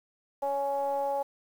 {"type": "ring-modulated tone", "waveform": "triangle", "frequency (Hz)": 139.2, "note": "C#3", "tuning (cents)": 8, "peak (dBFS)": -22, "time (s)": [0.42, 1.23], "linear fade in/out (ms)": 10, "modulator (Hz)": 697, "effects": ["9-bit"]}